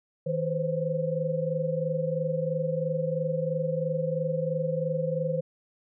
sine tone cluster, 159.4 / 506 / 529 Hz, D#3 / B4 / C5, +42 / +42 / +19 cents, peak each -30 dBFS, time 0.26-5.41 s, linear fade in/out 10 ms, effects none

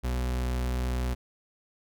40% pulse tone, 62.1 Hz, B1, 10 cents sharp, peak -26 dBFS, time 0.03-1.15 s, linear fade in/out 20 ms, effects none

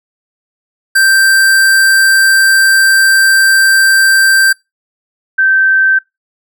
square / sine tone pair in turn, 1568 / 1552.7 Hz, G6 / G6, 0 / -17 cents, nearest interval unison, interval 17 cents, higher first, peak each -6 dBFS, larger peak neither, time 0.95-4.53 / 5.38-5.99 s, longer first, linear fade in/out 10 ms, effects noise-tail reverb RT60 0.2 s tail -24 dB re dry

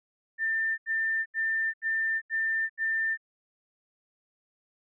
sine tone bursts, 1792 Hz, A6, 31 cents sharp, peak -25 dBFS, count 6, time 0.38-3.175 s, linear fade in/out 50 ms, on 400 ms, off 79 ms, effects none

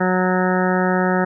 harmonic tone, 183.8 Hz, F#3, 11 cents flat, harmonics 1 / 2 / 3 / 4 / 5 / 7 / 8 / 9 / 10, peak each -19 / -22 / -24 / -25 / -26 / -27 / -28 / -29 / -29 dBFS, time 0-1.25 s, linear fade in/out 10 ms, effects none

